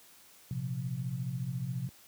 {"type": "chord", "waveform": "sine", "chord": "Bb suspended second", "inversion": "none", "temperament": "equal with one note detuned", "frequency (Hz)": [116.54, 130.81, 175.63], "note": ["Bb2", "C3", "F3"], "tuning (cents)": [0, 0, 10], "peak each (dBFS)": [-40, -34, -40], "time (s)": [0.51, 1.89], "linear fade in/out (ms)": 0, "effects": ["white hiss -58 dBFS RMS until 2.07 s", "high-pass 60 Hz 12 dB/octave"]}